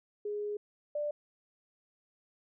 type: tone pair in turn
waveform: sine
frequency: 415.3 / 590.9 Hz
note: G#4 / D5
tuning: 0 / +10 cents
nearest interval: tritone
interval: 610 cents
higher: second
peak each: -33 / -31 dBFS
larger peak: second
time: 0.25-0.57 / 0.95-1.11 s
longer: first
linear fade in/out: 5 ms
effects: none